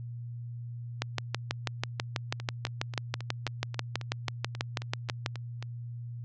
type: two click trains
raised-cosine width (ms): 0.2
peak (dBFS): -22 / -11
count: 13 / 27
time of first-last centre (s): 2.4-5.626 / 1.02-5.261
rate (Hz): 3.72 / 6.13
effects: added 119 Hz sine -37 dBFS peak until 6.24 s + low-pass 6000 Hz 12 dB/octave